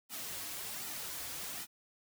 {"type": "noise with flanger", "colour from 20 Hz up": "white", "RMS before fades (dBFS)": -42, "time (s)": [0.09, 1.67], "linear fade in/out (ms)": 50, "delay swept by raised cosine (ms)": [1.8, 5.1], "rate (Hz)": 1.3, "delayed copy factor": -0.6, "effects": []}